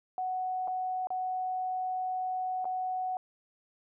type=tone with dropouts; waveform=sine; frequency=742 Hz; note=F#5; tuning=5 cents sharp; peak=-30 dBFS; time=0.18-3.17 s; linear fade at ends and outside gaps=1 ms; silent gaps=0.675-0.68 / 1.071-1.104 / 2.645-2.653 s; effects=none